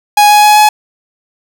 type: tone with pitch steps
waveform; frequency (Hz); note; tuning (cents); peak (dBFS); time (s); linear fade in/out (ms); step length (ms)
45% pulse; 830.6 / 835.9 / 841.2 / 846.6; G#5 / G#5 / G#5 / G#5; 0 / +11 / +22 / +33; -3; 0.17-0.69; 5; 130
effects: 7-bit